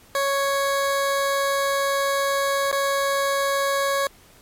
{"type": "tone with dropouts", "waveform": "20% pulse", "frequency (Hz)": 554.4, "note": "C#5", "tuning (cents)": 0, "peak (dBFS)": -15, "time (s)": [0.15, 4.07], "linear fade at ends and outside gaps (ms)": 1, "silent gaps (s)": [2.715, 2.727], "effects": ["pink hiss -52 dBFS RMS until 4.41 s", "MP3 64 kbps"]}